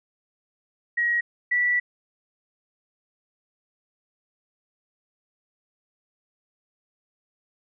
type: tone pair in turn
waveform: sine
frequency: 1899 / 1956.9 Hz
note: A#6 / B6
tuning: +32 / -16 cents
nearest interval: minor second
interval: 52 cents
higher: second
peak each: -20 / -19 dBFS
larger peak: second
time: 0.97-1.21 / 1.51-1.8 s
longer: second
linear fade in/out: 10 ms
effects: none